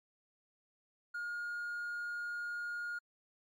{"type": "tone", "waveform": "triangle", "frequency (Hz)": 1426, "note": "F6", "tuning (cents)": 36, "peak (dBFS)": -35, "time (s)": [1.14, 2.99], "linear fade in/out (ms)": 10, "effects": ["tanh soft clip ceiling -32 dBFS", "AAC 64 kbps"]}